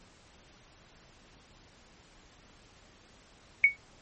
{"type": "tone with exponential decay", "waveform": "sine", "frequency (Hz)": 2230, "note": "C#7", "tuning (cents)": 10, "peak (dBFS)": -13, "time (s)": [3.64, 3.76], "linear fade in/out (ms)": 1, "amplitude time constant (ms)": 26, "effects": ["pink hiss -58 dBFS RMS until 4.01 s", "MP3 32 kbps"]}